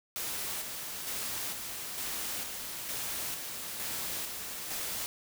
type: noise with tremolo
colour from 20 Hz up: white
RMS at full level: -36 dBFS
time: 0.16-5.06 s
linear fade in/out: 0 ms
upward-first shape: square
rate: 1.1 Hz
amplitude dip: 35%
effects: none